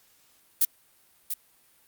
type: noise with echo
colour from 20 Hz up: violet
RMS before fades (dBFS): -20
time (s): 0.61-0.65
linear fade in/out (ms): 5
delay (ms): 690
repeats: 1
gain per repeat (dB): -10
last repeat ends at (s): 1.34
effects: white hiss -62 dBFS RMS until 1.87 s + Opus 48 kbps